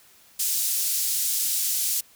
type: band-pass noise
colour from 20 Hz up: white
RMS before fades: -25 dBFS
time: 0.39-2.01 s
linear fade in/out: 10 ms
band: 5300 to 16000 Hz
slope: 12 dB/octave
effects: white hiss -55 dBFS RMS until 2.15 s